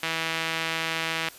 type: tone with band-pass filter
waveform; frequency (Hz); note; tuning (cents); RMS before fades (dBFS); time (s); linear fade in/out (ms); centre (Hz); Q
sawtooth; 162.9; E3; -20; -29; 0.03-1.29; 2; 2600; 1.3
effects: white hiss -47 dBFS RMS until 1.38 s + resampled to 32000 Hz